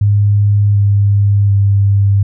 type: tone with pitch steps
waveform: sine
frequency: 102.5 / 101.15 / 99.81 Hz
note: G#2 / G#2 / G2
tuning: -22 / -45 / +32 cents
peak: -7 dBFS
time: 0.01-2.23 s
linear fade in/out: 5 ms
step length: 740 ms
effects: none